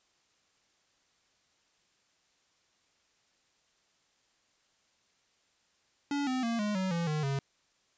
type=tone with pitch steps; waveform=square; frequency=285.1 / 256.9 / 231.6 / 208.7 / 188.1 / 169.52 / 152.78 / 137.69 Hz; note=C#4 / C4 / A#3 / G#3 / F#3 / E3 / D#3 / C#3; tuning=+49 / -32 / -11 / +9 / +29 / +49 / -31 / -11 cents; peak=-30 dBFS; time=6.11-7.39 s; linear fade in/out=2 ms; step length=160 ms; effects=white hiss -71 dBFS RMS until 7.97 s + resampled to 16000 Hz